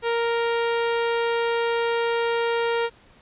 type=tone; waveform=sawtooth; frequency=466.2 Hz; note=A#4; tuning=in tune; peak=-17 dBFS; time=0.02-2.9 s; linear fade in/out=50 ms; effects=pink hiss -54 dBFS RMS until 3.21 s + resampled to 8000 Hz